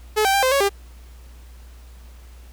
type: tone with pitch steps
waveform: sawtooth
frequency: 428.3 / 779 / 792 / 518 / 555 / 399.4 Hz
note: A4 / G5 / G5 / C5 / C#5 / G4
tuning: -47 / -11 / +18 / -17 / +2 / +32 cents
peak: -12 dBFS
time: 0.16-0.694 s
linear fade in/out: 20 ms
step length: 89 ms
effects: added 60 Hz sine -40 dBFS peak until 2.52 s + pink hiss -53 dBFS RMS until 2.52 s